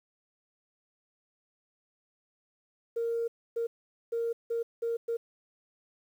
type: tone bursts at uneven times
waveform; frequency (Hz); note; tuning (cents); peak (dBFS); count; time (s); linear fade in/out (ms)
sine; 464.2; A#4; -7; -27; 6; 2.96-3.28 / 3.56-3.67 / 4.12-4.33 / 4.5-4.63 / 4.82-4.97 / 5.08-5.17; 10
effects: tanh soft clip ceiling -24 dBFS + 10-bit